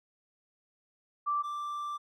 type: tone pair in turn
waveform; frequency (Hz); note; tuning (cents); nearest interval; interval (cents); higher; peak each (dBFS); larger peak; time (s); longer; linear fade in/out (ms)
sine / triangle; 1171 / 1175.7; D6 / D6; -5 / +2; unison; 7; second; -27 / -32; first; 1.26-1.43 / 1.43-1.98; second; 20
effects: none